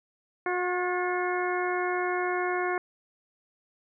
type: harmonic tone with a mistuned harmonic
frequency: 360.7 Hz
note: F#4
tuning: 44 cents flat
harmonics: 1 / 2 / 3 / 4 / 5 / 6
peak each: -29 / -32 / -34 / -35 / -36 / -37 dBFS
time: 0.46-2.78 s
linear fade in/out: 2 ms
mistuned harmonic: 5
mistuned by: -48 cents
effects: none